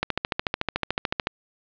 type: click train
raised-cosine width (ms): 0.3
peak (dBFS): -7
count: 18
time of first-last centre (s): 0.03-1.271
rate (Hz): 13.7
effects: resampled to 11025 Hz + 7-bit